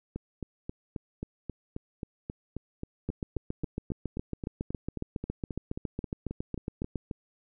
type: two click trains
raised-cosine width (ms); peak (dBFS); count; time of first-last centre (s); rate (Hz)
3; -22 / -19; 27 / 29; 0.16-7.112 / 3.09-6.957; 3.74 / 7.24
effects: none